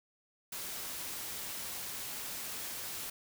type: noise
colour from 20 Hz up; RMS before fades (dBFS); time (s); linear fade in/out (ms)
white; -41; 0.52-3.1; 5
effects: none